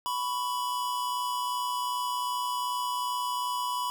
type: tone pair together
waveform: square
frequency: 990.4 / 1113 Hz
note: B5 / C#6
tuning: +5 / +7 cents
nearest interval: major second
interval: 202 cents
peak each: -30 / -37 dBFS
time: 0.06-3.9 s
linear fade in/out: 0 ms
effects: none